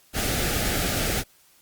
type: band-stop noise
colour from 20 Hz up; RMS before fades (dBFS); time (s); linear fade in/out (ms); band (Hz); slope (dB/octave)
pink; -25; 0.13-1.24; 50; 860 to 1200; 96
effects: white hiss -58 dBFS RMS until 1.61 s + Opus 48 kbps